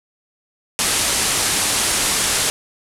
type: low-pass noise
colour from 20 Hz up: white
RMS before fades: -19 dBFS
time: 0.79-2.5 s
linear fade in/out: 0 ms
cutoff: 11000 Hz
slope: 48 dB/octave
effects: none